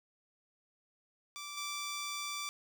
10% pulse tone with level steps, 1168 Hz, D6, 10 cents flat, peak -34 / -29 dBFS, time 1.36-2.49 s, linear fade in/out 0 ms, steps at 1.57 s, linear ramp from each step 5 ms, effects none

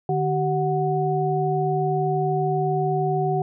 sine tone cluster, 151.2 / 384 / 737 Hz, D#3 / G4 / F#5, -49 / -36 / -7 cents, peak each -24 dBFS, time 0.09-3.42 s, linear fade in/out 2 ms, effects none

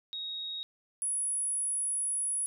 sine tone pair in turn, 3769 / 10250 Hz, A#7 / E9, +18 / -50 cents, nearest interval octave + perfect fourth, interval 1732 cents, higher second, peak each -35 / -29 dBFS, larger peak second, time 0.13-0.63 / 1.02-2.46 s, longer second, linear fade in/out 0 ms, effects none

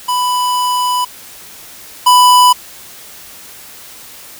square tone pair in turn, 993 / 993 Hz, B5 / B5, +9 / +9 cents, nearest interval unison, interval 0 cents, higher neither, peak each -13 / -5 dBFS, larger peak second, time 0.08-1.05 / 2.06-2.53 s, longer first, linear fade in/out 10 ms, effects white hiss -35 dBFS RMS until 4.39 s

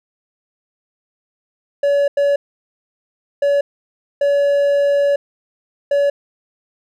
triangle tone bursts at uneven times, 568 Hz, C#5, 42 cents sharp, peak -10 dBFS, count 5, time 1.83-2.08 / 2.17-2.36 / 3.42-3.61 / 4.21-5.16 / 5.91-6.1 s, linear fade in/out 5 ms, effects none

